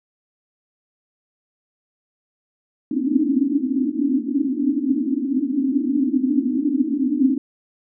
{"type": "band-pass noise", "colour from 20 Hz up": "white", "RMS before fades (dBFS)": -20, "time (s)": [2.91, 7.38], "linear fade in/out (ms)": 5, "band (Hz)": [250, 300], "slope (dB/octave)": 96, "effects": []}